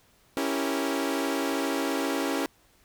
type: chord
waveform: sawtooth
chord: C# diminished seventh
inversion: none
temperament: equal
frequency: 277.2 / 329.6 / 392 / 466.2 Hz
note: C#4 / E4 / G4 / Bb4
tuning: 0 / 0 / 0 / 0 cents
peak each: -25 / -28 / -30 / -31 dBFS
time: 0.37-2.46 s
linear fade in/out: 0 ms
effects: pink hiss -62 dBFS RMS until 2.84 s